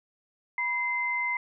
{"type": "tone pair together", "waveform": "sine", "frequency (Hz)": [974.4, 2073], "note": ["B5", "C7"], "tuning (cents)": [-24, -17], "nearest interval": "octave + minor second", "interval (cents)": 1307, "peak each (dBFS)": [-32, -27], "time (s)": [0.58, 1.37], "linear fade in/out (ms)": 2, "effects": []}